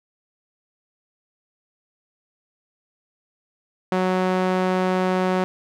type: tone with band-pass filter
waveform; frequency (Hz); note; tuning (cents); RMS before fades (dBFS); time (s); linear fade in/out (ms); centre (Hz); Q
sawtooth; 184.9; F#3; -1; -21; 3.92-5.44; 0; 680; 0.54
effects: none